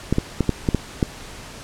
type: clicks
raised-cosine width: 3 ms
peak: -4 dBFS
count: 7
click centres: 0.126 / 0.184 / 0.407 / 0.493 / 0.688 / 0.747 / 1.028 s
effects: pink hiss -38 dBFS RMS until 1.63 s + low-pass 9000 Hz 12 dB/octave